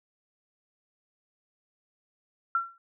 sine tone with exponential decay, 1361 Hz, F6, 45 cents flat, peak -20 dBFS, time 2.55-2.78 s, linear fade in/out 2 ms, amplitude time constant 48 ms, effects none

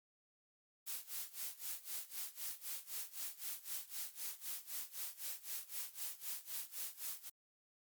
blue noise with tremolo, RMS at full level -42 dBFS, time 0.86-7.3 s, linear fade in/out 20 ms, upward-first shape sine, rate 3.9 Hz, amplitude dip 90%, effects Opus 48 kbps

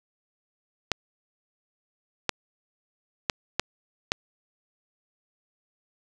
clicks, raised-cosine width 0.2 ms, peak -5 dBFS, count 5, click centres 0.917 / 2.293 / 3.298 / 3.596 / 4.119 s, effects none

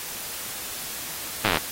slowing click train, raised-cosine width 0.3 ms, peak -5 dBFS, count 12, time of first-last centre 1.45-1.571 s, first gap 9 ms, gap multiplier 1.04, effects white hiss -34 dBFS RMS until 1.71 s + AAC 48 kbps

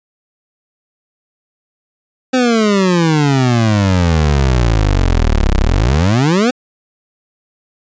25% pulse exponential two-way sweep, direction down then up, 261.6 to 31.95 to 261.6 Hz, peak -6 dBFS, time 2.33-6.51 s, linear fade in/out 10 ms, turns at 5.58 s, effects resampled to 16000 Hz

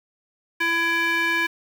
square tone with band-pass filter, 334.2 Hz, E4, 24 cents sharp, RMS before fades -22 dBFS, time 0.6-1.47 s, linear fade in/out 10 ms, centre 2000 Hz, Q 3.6, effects 7-bit

